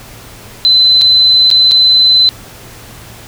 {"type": "tone with dropouts", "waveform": "sine", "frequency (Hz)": 4040, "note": "B7", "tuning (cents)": 39, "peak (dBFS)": -4, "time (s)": [0.65, 2.29], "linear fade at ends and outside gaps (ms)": 0, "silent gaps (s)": [[1.013, 1.018], [1.503, 1.513], [1.712, 1.718]], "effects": ["added 113 Hz sine -39 dBFS peak until 3.27 s", "pink hiss -34 dBFS RMS until 3.27 s"]}